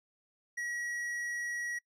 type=tone with hard clipping; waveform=sine; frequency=1915 Hz; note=A#6; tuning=46 cents sharp; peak=-36 dBFS; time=0.57-1.79 s; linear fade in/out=10 ms; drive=9 dB; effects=noise-tail reverb RT60 0.1 s tail -25 dB re dry